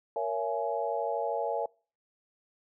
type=chord; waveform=sine; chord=A# half-diminished seventh; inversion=none; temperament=just; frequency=466.2 / 559.4 / 671.3 / 839.1 Hz; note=A#4 / C#5 / E5 / G#5; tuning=0 / +16 / +31 / +18 cents; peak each=-34 dBFS; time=0.16-1.66 s; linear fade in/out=2 ms; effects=noise-tail reverb RT60 0.4 s tail -26 dB re dry